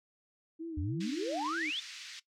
sine tone with vibrato, 313.7 Hz, D#4, 14 cents sharp, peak -37 dBFS, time 0.59-1.71 s, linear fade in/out 20 ms, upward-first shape sine, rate 3.3 Hz, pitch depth 110 cents each way
sine exponential sweep, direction up, 73.42 to 3666 Hz, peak -33 dBFS, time 0.77-1.8 s, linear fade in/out 5 ms
white band-pass noise, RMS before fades -47 dBFS, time 1-2.2 s, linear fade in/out 10 ms, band 1700 to 5500 Hz, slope 24 dB/octave
effects noise-tail reverb RT60 0.1 s tail -17 dB re dry

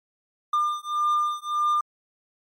triangle beating tone pair, 1200 / 1201.7 Hz, D6 / D6, +37 / +39 cents, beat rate 1.7 Hz, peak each -23 dBFS, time 0.53-1.81 s, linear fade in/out 5 ms, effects MP3 64 kbps

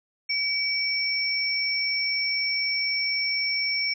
sine tone pair together, 2284 / 5432 Hz, D7 / F8, -49 / -49 cents, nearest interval octave + minor third, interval 1500 cents, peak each -26 dBFS, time 0.29-3.94 s, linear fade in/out 10 ms, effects none

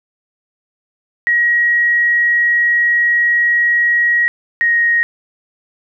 sine tone pair in turn, 1900 / 1874.9 Hz, A#6 / A#6, +33 / +9 cents, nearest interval unison, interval 24 cents, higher first, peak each -10 dBFS, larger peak neither, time 1.27-4.28 / 4.61-5.03 s, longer first, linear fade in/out 0 ms, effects none

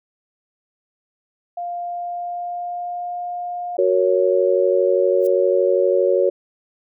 sine tone with pitch glide, 700 to 708.5 Hz, F5 to F5, +4 to +25 cents, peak -24 dBFS, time 1.57-3.77 s, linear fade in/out 5 ms, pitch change +21 cents, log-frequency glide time 1.8-3.18 s
sine chord, F# major, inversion none, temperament just, 370 / 462.5 / 555 Hz, F#4 / A#4 / C#5, 0 / -14 / +2 cents, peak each -18 / -20 / -17 dBFS, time 3.78-6.3 s, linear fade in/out 10 ms
violet noise with exponential growth, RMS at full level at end -33 dBFS, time 5.19-5.27 s, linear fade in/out 5 ms, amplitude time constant 17 ms
effects none

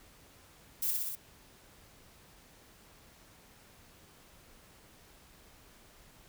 violet noise with echo, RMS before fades -32 dBFS, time 0.82-0.91 s, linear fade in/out 5 ms, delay 61 ms, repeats 4, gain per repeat -2 dB, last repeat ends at 1.154 s, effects pink hiss -59 dBFS RMS until 6.28 s

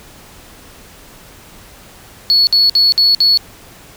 sine tone bursts, 4396 Hz, C#8, 15 cents flat, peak -6 dBFS, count 5, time 2.3-3.374 s, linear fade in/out 0 ms, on 170 ms, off 56 ms, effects tanh soft clip ceiling -4 dBFS + pink hiss -40 dBFS RMS until 3.96 s

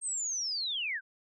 sine linear sweep, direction down, 8540 to 1473 Hz, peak -31 dBFS, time 0.01-1.01 s, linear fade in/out 50 ms, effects none

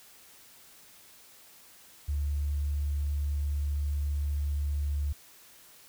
triangle tone with tanh clipping, 72.5 Hz, D2, 22 cents flat, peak -27 dBFS, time 2.08-5.13 s, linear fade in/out 10 ms, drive 4 dB, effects white hiss -55 dBFS RMS until 5.88 s

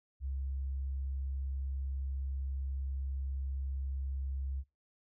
sine tone, 67.4 Hz, C#2, 48 cents flat, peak -34 dBFS, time 0.2-4.64 s, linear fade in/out 50 ms, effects noise-tail reverb RT60 0.3 s tail -24 dB re dry

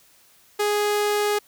sawtooth tone, 415.3 Hz, G#4, in tune, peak -16 dBFS, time 0.59-1.39 s, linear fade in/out 10 ms, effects white hiss -56 dBFS RMS until 1.47 s

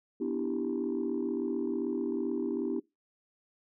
sine chord, E minor seventh, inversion second, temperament equal, 246.9 / 293.7 / 329.6 / 392 Hz, B3 / D4 / E4 / G4, 0 / 0 / 0 / 0 cents, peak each -34 dBFS, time 0.2-2.8 s, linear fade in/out 10 ms, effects noise-tail reverb RT60 0.2 s tail -22 dB re dry + tanh soft clip ceiling -23 dBFS

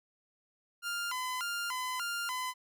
sawtooth tone with vibrato, 1191 Hz, D6, 24 cents sharp, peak -30 dBFS, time 0.82-2.54 s, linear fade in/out 50 ms, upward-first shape square, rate 1.7 Hz, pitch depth 280 cents each way, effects none

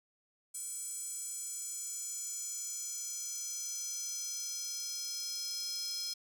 square tone with high-pass filter sweep, 466.2 Hz, A#4, in tune, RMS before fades -40 dBFS, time 0.54-6.14 s, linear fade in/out 10 ms, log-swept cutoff 8200 to 5000 Hz, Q 5.5, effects none

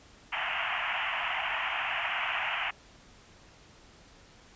white band-pass noise, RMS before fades -32 dBFS, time 0.32-2.71 s, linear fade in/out 10 ms, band 650 to 3000 Hz, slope 96 dB/octave, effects pink hiss -56 dBFS RMS until 4.55 s + resampled to 16000 Hz

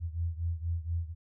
sine beating tone pair, 82.8 / 87 Hz, E2 / F2, +8 / -6 cents, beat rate 4.2 Hz, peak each -32 / -35 dBFS, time 0-1.15 s, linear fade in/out 50 ms, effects none

